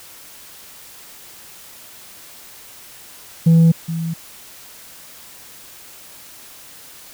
sine tone with echo, 164.81 Hz, E3, in tune, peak -5 dBFS, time 3.46-3.72 s, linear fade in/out 10 ms, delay 420 ms, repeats 1, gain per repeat -15 dB, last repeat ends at 4.14 s, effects tanh soft clip ceiling -7 dBFS + white hiss -41 dBFS RMS until 7.13 s

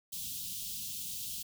white band-stop noise, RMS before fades -40 dBFS, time 0.12-1.43 s, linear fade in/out 10 ms, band 240 to 2900 Hz, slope 48 dB/octave, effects none

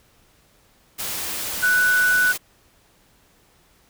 sine tone in noise, 1485 Hz, F#6, 6 cents sharp, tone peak -15 dBFS, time 1.62-2.33 s, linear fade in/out 20 ms, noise white, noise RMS -28 dBFS, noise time 0.98-2.38 s, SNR +10 dB, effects pink hiss -58 dBFS RMS until 3.89 s

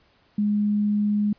sine tone, 207.7 Hz, G#3, in tune, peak -19 dBFS, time 0.38-1.33 s, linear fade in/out 5 ms, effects pink hiss -61 dBFS RMS until 1.38 s + resampled to 11025 Hz

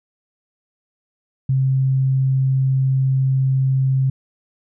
sine tone, 132.9 Hz, C3, 27 cents sharp, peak -14 dBFS, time 1.49-4.1 s, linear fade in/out 5 ms, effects none

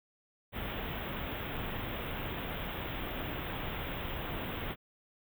pink band-stop noise, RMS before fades -38 dBFS, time 0.52-4.76 s, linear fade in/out 50 ms, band 3600 to 14000 Hz, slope 96 dB/octave, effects none

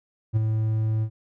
triangle tone with ADSR envelope, 109.7 Hz, A2, 5 cents flat, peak -14 dBFS, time 0.33-1.1 s, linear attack 34 ms, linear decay 17 ms, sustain -5 dB, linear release 74 ms, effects none

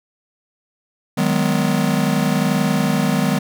square chord, G# minor seventh, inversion second, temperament just, 155.74 / 186.89 / 207.7 / 249.2 Hz, D#3 / F#3 / G#3 / B3, +2 / +18 / 0 / +16 cents, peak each -22 dBFS, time 1.17-3.39 s, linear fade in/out 10 ms, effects none

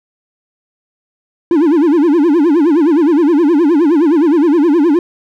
triangle tone with vibrato, 314.4 Hz, D#4, 18 cents sharp, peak -5 dBFS, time 1.51-4.99 s, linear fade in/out 2 ms, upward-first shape sine, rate 9.6 Hz, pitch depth 210 cents each way, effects none

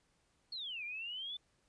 sine exponential two-way sweep, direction down then up, 4400 to 2349 to 3543 Hz, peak -40 dBFS, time 0.52-1.37 s, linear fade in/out 5 ms, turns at 0.84 s, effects pink hiss -75 dBFS RMS until 1.68 s + resampled to 22050 Hz

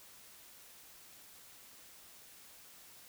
silence, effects white hiss -57 dBFS RMS until 3.08 s

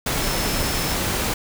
sine tone in noise, 5274 Hz, E8, in tune, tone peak -32 dBFS, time 0.21-0.95 s, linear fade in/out 5 ms, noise pink, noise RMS -23 dBFS, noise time 0.06-1.34 s, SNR -12 dB, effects none

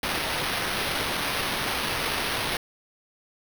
violet noise with sample-and-hold, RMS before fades -28 dBFS, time 0.03-2.57 s, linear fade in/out 2 ms, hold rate 7350 Hz, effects none

